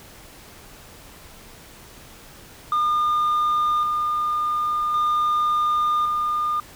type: tone with tremolo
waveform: sine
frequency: 1212 Hz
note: D#6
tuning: 46 cents flat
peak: -15 dBFS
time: 2.72-6.6 s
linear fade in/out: 2 ms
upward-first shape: square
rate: 0.45 Hz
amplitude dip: 35%
effects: tanh soft clip ceiling -17 dBFS + pink hiss -45 dBFS RMS until 6.75 s